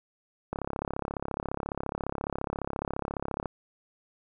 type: click train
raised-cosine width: 1 ms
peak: -17 dBFS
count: 102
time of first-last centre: 0.53-3.458 s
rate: 34.5 Hz
effects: none